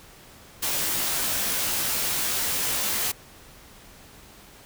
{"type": "noise with comb filter", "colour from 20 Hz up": "white", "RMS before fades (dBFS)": -26, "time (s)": [0.62, 3.12], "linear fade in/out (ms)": 10, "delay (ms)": 17, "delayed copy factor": -0.85, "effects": ["pink hiss -49 dBFS RMS until 4.65 s"]}